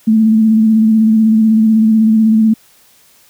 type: tone with vibrato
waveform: sine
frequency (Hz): 220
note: A3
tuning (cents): 0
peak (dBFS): -6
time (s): 0.07-2.54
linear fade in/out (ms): 10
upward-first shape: square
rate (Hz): 16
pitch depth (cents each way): 25
effects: white hiss -48 dBFS RMS until 3.29 s